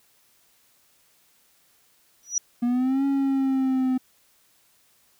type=tone with exponential growth; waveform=sine; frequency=5840 Hz; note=F#8; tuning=24 cents flat; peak=-17 dBFS; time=2.23-2.38 s; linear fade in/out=1 ms; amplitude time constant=31 ms
type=exponential two-way sweep; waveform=triangle; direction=up then down; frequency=237.5 to 277.2 to 256 Hz; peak=-18 dBFS; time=2.62-3.98 s; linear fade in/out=10 ms; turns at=3.05 s
effects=white hiss -62 dBFS RMS until 5.19 s